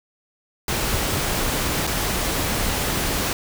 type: noise with dropouts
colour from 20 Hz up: pink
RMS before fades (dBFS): -23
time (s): 0.68-3.33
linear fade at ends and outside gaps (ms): 2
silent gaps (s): 1.869-1.873
effects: none